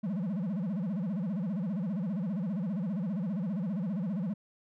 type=tone with vibrato; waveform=triangle; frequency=189.1 Hz; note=F#3; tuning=38 cents sharp; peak=-28 dBFS; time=0.03-4.34 s; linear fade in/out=10 ms; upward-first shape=sine; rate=15 Hz; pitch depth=260 cents each way; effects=none